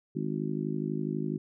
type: harmonic tone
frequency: 52.1 Hz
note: G#1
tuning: 6 cents sharp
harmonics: 3 / 4 / 5 / 6 / 7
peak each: -34 / -35 / -36 / -37 / -37 dBFS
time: 0.15-1.38 s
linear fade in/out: 10 ms
effects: none